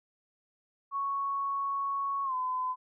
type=tone with pitch glide; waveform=sine; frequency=1108.7 to 1016.7 Hz; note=C#6 to B5; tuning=0 to +50 cents; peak=-29 dBFS; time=0.91-2.76 s; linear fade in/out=50 ms; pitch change=-150 cents; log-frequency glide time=2.24-2.34 s; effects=none